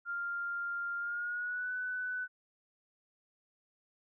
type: tone with pitch glide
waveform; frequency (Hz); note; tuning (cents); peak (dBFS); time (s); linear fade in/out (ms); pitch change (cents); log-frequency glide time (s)
sine; 1396.9 to 1497.2; F6 to F#6; 0 to +20; -34; 0.05-2.28; 50; +120; 0.98-1.72
effects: none

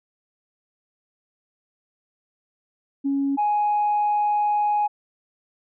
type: tone pair in turn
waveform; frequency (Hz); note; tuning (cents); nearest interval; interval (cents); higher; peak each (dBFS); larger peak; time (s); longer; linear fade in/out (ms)
sine; 277.2 / 833.5; C#4 / G#5; 0 / +6; octave + perfect fifth; 1906; second; -19 / -17; second; 3.04-3.37 / 3.37-4.88; second; 20
effects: tanh soft clip ceiling -15 dBFS

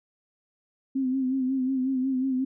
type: tone with vibrato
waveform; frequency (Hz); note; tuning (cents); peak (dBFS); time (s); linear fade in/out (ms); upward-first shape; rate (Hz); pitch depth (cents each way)
sine; 261.6; C4; 0; -23; 0.95-2.45; 10; sine; 5.5; 51
effects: none

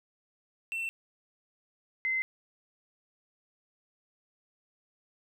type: tone pair in turn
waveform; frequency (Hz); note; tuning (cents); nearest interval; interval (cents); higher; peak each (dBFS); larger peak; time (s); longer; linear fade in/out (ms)
triangle / sine; 2693 / 2063; E7 / C7; +36 / -25; perfect fourth; 461; first; -30 / -27; second; 0.72-0.89 / 2.05-2.22; neither; 0
effects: none

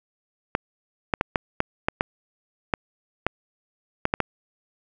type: clicks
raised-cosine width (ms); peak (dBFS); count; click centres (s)
0.5; -5; 12; 0.551 / 1.138 / 1.211 / 1.358 / 1.604 / 1.885 / 2.009 / 2.738 / 3.266 / 4.054 / 4.139 / 4.203
effects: none

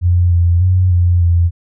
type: tone with pitch steps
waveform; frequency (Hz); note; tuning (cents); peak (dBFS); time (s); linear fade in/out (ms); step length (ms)
sine; 88.2 / 86.3 / 91.9 / 88 / 85.8; F2 / F2 / F#2 / F2 / F2; +18 / -20 / -11 / +14 / -30; -8; 0.01-1.51; 50; 300
effects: none

